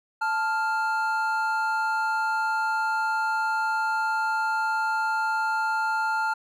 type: tone pair together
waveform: triangle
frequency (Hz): 880 / 1396.9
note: A5 / F6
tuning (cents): 0 / 0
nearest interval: minor sixth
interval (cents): 800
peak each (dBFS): -24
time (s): 0.21-6.34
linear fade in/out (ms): 10
effects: none